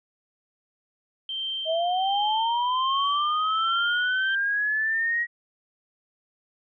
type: tone with tremolo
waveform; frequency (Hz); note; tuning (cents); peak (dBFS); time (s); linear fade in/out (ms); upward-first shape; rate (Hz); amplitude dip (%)
sine; 3136; G7; 0; -27; 1.29-4.35; 2; sine; 1.3; 50
type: linear sweep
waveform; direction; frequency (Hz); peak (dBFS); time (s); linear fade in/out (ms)
sine; up; 628 to 1909; -22; 1.65-5.27; 50
effects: none